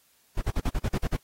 brown noise bursts, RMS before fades -25 dBFS, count 9, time 0.37-1.166 s, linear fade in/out 5 ms, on 44 ms, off 50 ms, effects white hiss -64 dBFS RMS until 1.23 s + AAC 48 kbps

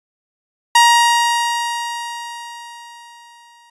sawtooth tone with exponential decay, 943 Hz, A#5, 20 cents sharp, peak -3 dBFS, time 0.75-3.7 s, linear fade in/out 5 ms, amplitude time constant 640 ms, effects resampled to 24000 Hz

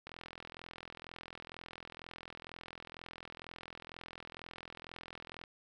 click train, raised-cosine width 0.3 ms, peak -30 dBFS, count 227, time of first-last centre 0.07-5.438 s, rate 42.1 Hz, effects none

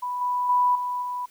sine tone with level steps, 987.8 Hz, B5, in tune, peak -26 / -22 / -17 / -25 / -27 dBFS, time 0.02-1.26 s, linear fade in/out 10 ms, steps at 0.21 / 0.49 / 0.75 / 1.02 s, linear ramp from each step 5 ms, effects white hiss -57 dBFS RMS until 1.3 s

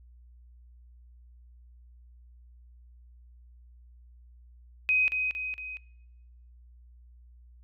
sine tone with echo, 2516 Hz, D#7, 19 cents sharp, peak -21 dBFS, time 4.89-5.08 s, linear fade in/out 0 ms, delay 230 ms, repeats 3, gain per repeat -5 dB, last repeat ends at 5.77 s, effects noise-tail reverb RT60 1.0 s tail -24 dB re dry + added 60 Hz sine -51 dBFS peak until 7.63 s

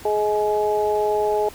harmonic tone, 210.5 Hz, G#3, 24 cents sharp, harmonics 2 / 3 / 4, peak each -20 / -25 / -23 dBFS, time 0.05-1.49 s, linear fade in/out 5 ms, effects pink hiss -42 dBFS RMS until 1.54 s

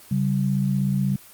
sine tone pair together, 137.5 / 193.9 Hz, C#3 / G3, -14 / -19 cents, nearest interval tritone, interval 595 cents, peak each -22 / -22 dBFS, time 0.11-1.16 s, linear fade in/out 5 ms, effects white hiss -47 dBFS RMS until 1.33 s + Opus 24 kbps

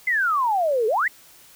sine exponential two-way sweep, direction down then up, 2093 to 419.4 to 2093 Hz, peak -18 dBFS, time 0.07-1.08 s, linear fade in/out 5 ms, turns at 0.87 s, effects white hiss -50 dBFS RMS until 1.55 s

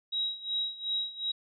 sine tone with tremolo, 3834 Hz, A#7, 48 cents sharp, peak -27 dBFS, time 0.12-1.32 s, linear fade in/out 10 ms, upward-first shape sine, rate 2.7 Hz, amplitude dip 85%, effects none

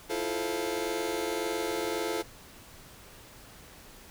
sawtooth chord, F major seventh, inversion third, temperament just, 327.4 / 349.2 / 436.5 / 523.8 Hz, E4 / F4 / A4 / C5, -12 / 0 / -14 / +2 cents, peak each -33 / -31 / -29 / -33 dBFS, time 0.09-2.23 s, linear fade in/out 20 ms, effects pink hiss -51 dBFS RMS until 4.1 s

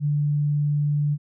sine tone, 146.83 Hz, D3, in tune, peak -19 dBFS, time 0-1.18 s, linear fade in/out 50 ms, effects none

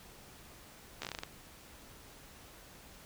slowing click train, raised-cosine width 0.2 ms, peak -21 dBFS, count 9, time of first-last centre 1.02-1.234 s, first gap 13 ms, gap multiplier 1.2, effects pink hiss -55 dBFS RMS until 3.05 s

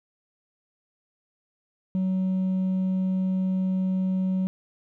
triangle tone with hard clipping, 187.4 Hz, F#3, 22 cents sharp, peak -21 dBFS, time 1.95-4.47 s, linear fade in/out 0 ms, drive 1 dB, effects none

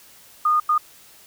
sine tone bursts at uneven times, 1225 Hz, D#6, 27 cents flat, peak -15 dBFS, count 2, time 0.45-0.6 / 0.69-0.78 s, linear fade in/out 5 ms, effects white hiss -49 dBFS RMS until 1.26 s

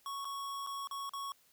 square tone with dropouts, 1108.7 Hz, C#6, in tune, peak -39 dBFS, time 0.06-1.32 s, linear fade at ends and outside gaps 1 ms, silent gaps 0.246-0.252 / 0.665-0.671 / 0.873-0.911 / 1.094-1.135 s, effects white hiss -68 dBFS RMS until 1.52 s

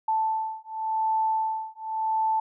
sine beating tone pair, 880 / 880.9 Hz, A5 / A5, 0 / +2 cents, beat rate 0.9 Hz, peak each -27 / -27 dBFS, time 0.08-2.4 s, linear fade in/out 5 ms, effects none

